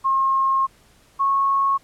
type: tone pair in turn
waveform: sine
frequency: 1074 / 1097.8 Hz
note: C6 / C#6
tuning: +45 / -17 cents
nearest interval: unison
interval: 38 cents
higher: second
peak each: -16 dBFS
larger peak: neither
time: 0.04-0.67 / 1.19-1.78 s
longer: first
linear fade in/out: 20 ms
effects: pink hiss -55 dBFS RMS until 1.83 s + low-pass 12000 Hz 12 dB/octave